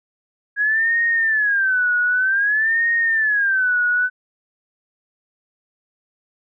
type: tone with vibrato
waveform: sine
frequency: 1646 Hz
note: G#6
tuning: 16 cents flat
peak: -15 dBFS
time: 0.56-4.1 s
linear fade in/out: 50 ms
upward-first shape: sine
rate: 0.53 Hz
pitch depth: 210 cents each way
effects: none